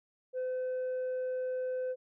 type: tone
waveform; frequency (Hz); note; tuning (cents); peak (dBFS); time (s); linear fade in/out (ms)
sine; 510; C5; -44; -29; 0.33-1.96; 50
effects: tanh soft clip ceiling -31 dBFS